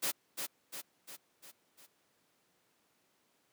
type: noise with echo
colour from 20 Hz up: white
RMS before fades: -33 dBFS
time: 0.02-0.12 s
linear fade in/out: 20 ms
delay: 350 ms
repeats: 5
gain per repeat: -5 dB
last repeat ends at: 1.87 s
effects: pink hiss -73 dBFS RMS until 3.52 s + high-pass 200 Hz 12 dB/octave